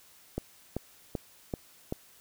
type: click train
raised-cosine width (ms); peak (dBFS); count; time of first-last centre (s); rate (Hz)
2; -18; 5; 0.38-1.924; 2.59
effects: white hiss -58 dBFS RMS until 2.2 s